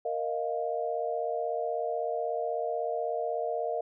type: chord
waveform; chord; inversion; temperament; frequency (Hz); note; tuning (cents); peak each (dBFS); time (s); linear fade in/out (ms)
sine; Bb suspended fourth; none; equal; 466.2 / 622.3 / 698.5; Bb4 / Eb5 / F5; 0 / 0 / 0; -33; 0.05-3.81; 5
effects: none